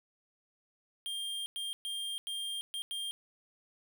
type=tone bursts at uneven times; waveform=square; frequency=3200 Hz; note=G7; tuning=35 cents sharp; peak=-36 dBFS; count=6; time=1.06-1.46 / 1.56-1.73 / 1.85-2.18 / 2.27-2.61 / 2.74-2.82 / 2.91-3.11 s; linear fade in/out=0 ms; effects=none